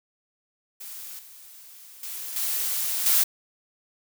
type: noise with level steps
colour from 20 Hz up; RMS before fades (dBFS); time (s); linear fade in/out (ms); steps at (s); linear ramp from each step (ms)
blue; -39 / -47 / -35 / -27 / -20; 0.8-3.24; 10; 1.19 / 2.03 / 2.36 / 3.06; 2
effects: none